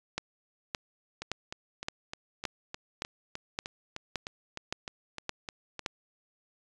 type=two click trains; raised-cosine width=0.2 ms; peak=-14 / -20 dBFS; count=11 / 16; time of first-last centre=0.18-5.862 / 1.22-5.793 s; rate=1.76 / 3.28 Hz; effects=resampled to 22050 Hz